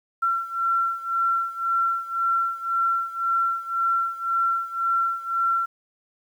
sine beating tone pair, 1357 / 1358.9 Hz, E6 / F6, +50 / -48 cents, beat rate 1.9 Hz, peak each -23 / -26 dBFS, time 0.22-5.66 s, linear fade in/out 10 ms, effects 9-bit

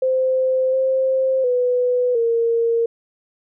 sine tone with pitch steps, 519 / 526 / 495.5 / 462.8 Hz, C5 / C5 / B4 / A#4, -14 / +9 / +6 / -13 cents, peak -15 dBFS, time 0.02-2.86 s, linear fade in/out 5 ms, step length 710 ms, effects none

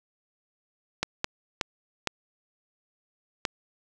clicks, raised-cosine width 0.2 ms, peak -8 dBFS, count 5, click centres 1.03 / 1.244 / 1.612 / 2.073 / 3.452 s, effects none

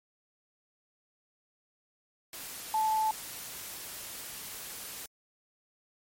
sine tone in noise, 872 Hz, A5, 16 cents flat, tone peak -25 dBFS, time 2.74-3.11 s, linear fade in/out 2 ms, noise white, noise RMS -42 dBFS, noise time 2.33-5.06 s, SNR +14 dB, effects MP3 64 kbps

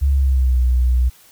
sine tone with pitch glide, 69.3 to 62.1 Hz, C#2 to B1, 0 to +10 cents, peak -12 dBFS, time 0.01-1.1 s, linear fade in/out 20 ms, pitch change -190 cents, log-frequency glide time 0.11-0.59 s, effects white hiss -49 dBFS RMS until 1.31 s

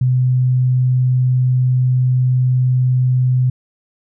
sine tone, 127.1 Hz, C3, 50 cents flat, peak -11 dBFS, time 0.01-3.5 s, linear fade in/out 5 ms, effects none

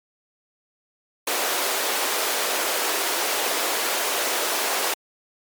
pink high-pass noise, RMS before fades -24 dBFS, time 1.27-4.94 s, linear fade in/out 5 ms, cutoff 390 Hz, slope 24 dB/octave, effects MP3 96 kbps

